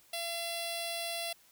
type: tone with notch filter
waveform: 10% pulse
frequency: 679 Hz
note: F5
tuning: 49 cents flat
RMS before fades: -37 dBFS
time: 0.13-1.33 s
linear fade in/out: 5 ms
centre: 1500 Hz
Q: 0.61
effects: white hiss -63 dBFS RMS until 1.51 s